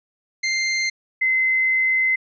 sawtooth / sine tone pair in turn, 2093 / 2056 Hz, C7 / C7, 0 / -31 cents, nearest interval unison, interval 31 cents, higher first, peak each -16 dBFS, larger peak neither, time 0.43-0.9 / 1.21-2.16 s, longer second, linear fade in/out 10 ms, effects resampled to 16000 Hz

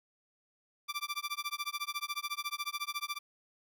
15% pulse tone with tremolo, 1174.7 Hz, D6, in tune, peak -26 dBFS, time 0.88-3.19 s, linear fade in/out 20 ms, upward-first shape sine, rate 14 Hz, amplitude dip 100%, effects none

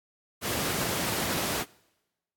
pink high-pass noise, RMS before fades -30 dBFS, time 0.41-1.65 s, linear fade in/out 50 ms, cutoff 120 Hz, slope 12 dB/octave, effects noise-tail reverb RT60 1.0 s tail -24 dB re dry + AAC 64 kbps

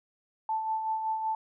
sine tone with tremolo, 880 Hz, A5, in tune, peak -26 dBFS, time 0.49-1.35 s, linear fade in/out 2 ms, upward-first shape sine, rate 5.3 Hz, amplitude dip 45%, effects none

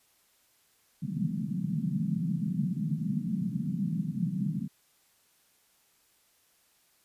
pink band-pass noise, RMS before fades -31 dBFS, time 1.02-4.68 s, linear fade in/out 10 ms, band 150 to 220 Hz, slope 48 dB/octave, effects white hiss -67 dBFS RMS until 7.04 s + resampled to 32000 Hz

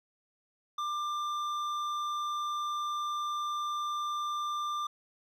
triangle tone with hard clipping, 1190 Hz, D6, 22 cents sharp, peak -33 dBFS, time 0.78-4.87 s, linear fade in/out 5 ms, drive 12 dB, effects none

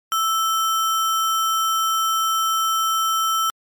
sine tone with sample-and-hold, 1318.5 Hz, E6, in tune, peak -17 dBFS, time 0.12-3.5 s, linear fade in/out 0 ms, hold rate 4410 Hz, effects MP3 64 kbps

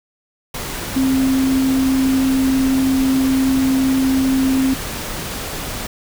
sine tone in noise, 264.6 Hz, C4, 20 cents sharp, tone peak -13 dBFS, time 0.96-4.74 s, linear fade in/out 5 ms, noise pink, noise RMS -26 dBFS, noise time 0.54-5.87 s, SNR +10 dB, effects none

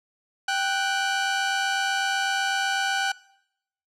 sawtooth tone pair together, 784 / 1480 Hz, G5 / F#6, 0 / 0 cents, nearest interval major seventh, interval 1100 cents, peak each -22 dBFS, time 0.48-3.12 s, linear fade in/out 5 ms, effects noise-tail reverb RT60 0.8 s tail -22 dB re dry + low-pass 7000 Hz 12 dB/octave

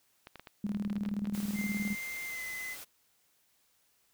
clicks, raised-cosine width 0.3 ms, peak -30 dBFS, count 12, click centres 0.271 / 0.357 / 0.396 / 0.472 / 0.748 / 0.849 / 0.899 / 0.965 / 1.052 / 1.09 / 1.255 / 1.35 s
sine tone with tremolo, 204.7 Hz, G#3, 25 cents flat, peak -29 dBFS, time 0.64-1.95 s, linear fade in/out 2 ms, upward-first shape square, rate 19 Hz, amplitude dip 65%
white noise, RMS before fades -46 dBFS, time 1.33-2.85 s, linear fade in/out 20 ms
triangle tone with pitch glide, 2093 to 2032 Hz, C7 to B6, 0 to +49 cents, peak -36 dBFS, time 1.54-2.77 s, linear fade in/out 50 ms, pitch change -51 cents, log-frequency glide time 2.27-2.41 s
effects white hiss -71 dBFS RMS until 4.13 s

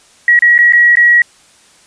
sine tone with dropouts, 1913 Hz, A#6, 44 cents sharp, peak -4 dBFS, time 0.28-1.22 s, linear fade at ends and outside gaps 2 ms, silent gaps 0.391-0.422 / 0.58-0.588 / 0.724-0.733 / 0.955-0.97 s, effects white hiss -46 dBFS RMS until 1.86 s + resampled to 22050 Hz

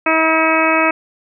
harmonic tone, 320.6 Hz, E4, 48 cents flat, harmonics 1 / 2 / 3 / 4 / 5 / 6 / 7 / 8, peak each -19 / -18 / -20 / -18 / -23 / -24 / -20 / -19 dBFS, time 0.06-0.91 s, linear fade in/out 5 ms, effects none

